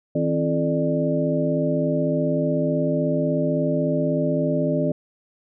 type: tone cluster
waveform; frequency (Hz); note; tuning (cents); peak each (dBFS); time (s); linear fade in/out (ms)
sine; 160 / 263.5 / 339.6 / 433.4 / 595; D#3 / C4 / F4 / A4 / D5; +49 / +12 / -48 / -26 / +22; -24 / -24 / -29 / -29 / -24; 0.15-4.92; 5
effects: none